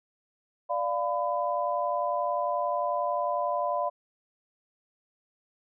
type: chord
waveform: sine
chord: B diminished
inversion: first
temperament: equal with one note detuned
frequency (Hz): 587.3 / 698.5 / 1003.9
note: D5 / F5 / B5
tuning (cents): 0 / 0 / +28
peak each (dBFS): -30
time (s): 0.69-3.9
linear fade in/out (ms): 20
effects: none